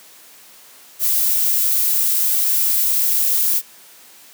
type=noise; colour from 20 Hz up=violet; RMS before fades=-17 dBFS; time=0.99-3.62 s; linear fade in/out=50 ms; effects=white hiss -45 dBFS RMS until 4.33 s + high-pass 200 Hz 12 dB/octave